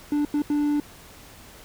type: tone bursts at uneven times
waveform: triangle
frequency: 293.7 Hz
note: D4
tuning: in tune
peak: -18 dBFS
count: 3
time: 0.12-0.25 / 0.34-0.42 / 0.5-0.8 s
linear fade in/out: 2 ms
effects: pink hiss -47 dBFS RMS until 1.64 s